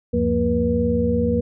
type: tone cluster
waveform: sine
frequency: 77.9 / 98.6 / 176.3 / 233.3 / 483.6 Hz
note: D#2 / G2 / F3 / A#3 / B4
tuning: +3 / +11 / +17 / +2 / -36 cents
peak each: -25 / -28 / -26 / -21 / -21 dBFS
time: 0.13-1.41 s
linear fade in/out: 10 ms
effects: none